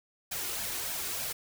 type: noise with flanger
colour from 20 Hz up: white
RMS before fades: -35 dBFS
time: 0.31-1.33 s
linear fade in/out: 10 ms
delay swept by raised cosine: 1.2 to 2.8 ms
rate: 3.3 Hz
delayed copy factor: +0.55
effects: none